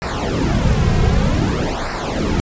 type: noise with flanger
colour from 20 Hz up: brown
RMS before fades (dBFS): -17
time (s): 0.02-2.4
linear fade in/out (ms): 0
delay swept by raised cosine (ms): 0.3 to 3.5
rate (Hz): 0.53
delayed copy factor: -0.8
effects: resampled to 16000 Hz